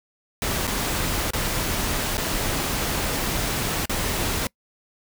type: noise with dropouts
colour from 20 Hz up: pink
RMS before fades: -25 dBFS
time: 0.42-4.47 s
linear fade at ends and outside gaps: 1 ms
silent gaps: 0.67-0.676 / 1.306-1.334 / 2.171-2.179 / 3.856-3.895 s
effects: noise-tail reverb RT60 0.1 s tail -25 dB re dry